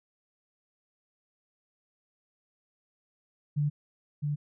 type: tone with echo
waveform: sine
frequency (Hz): 146.83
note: D3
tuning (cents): 0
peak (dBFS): -24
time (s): 3.56-3.7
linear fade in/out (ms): 20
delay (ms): 660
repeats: 1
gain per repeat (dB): -3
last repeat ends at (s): 4.36
effects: none